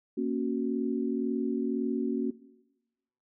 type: chord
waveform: sine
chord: F# major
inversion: first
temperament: equal with one note detuned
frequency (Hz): 233.1 / 275 / 370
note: A#3 / C#4 / F#4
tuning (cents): 0 / -14 / 0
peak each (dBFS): -31 / -31 / -32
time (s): 0.17-2.31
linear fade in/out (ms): 10
effects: noise-tail reverb RT60 1.0 s tail -18 dB re dry